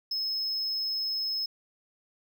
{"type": "tone", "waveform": "triangle", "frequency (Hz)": 5180, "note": "E8", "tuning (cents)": -31, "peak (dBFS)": -27, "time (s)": [0.11, 1.46], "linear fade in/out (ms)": 5, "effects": []}